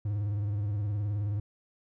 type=tone with vibrato; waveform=triangle; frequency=103 Hz; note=G#2; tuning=14 cents flat; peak=-26 dBFS; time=0.05-1.4 s; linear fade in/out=5 ms; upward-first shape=triangle; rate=19 Hz; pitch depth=89 cents each way; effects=none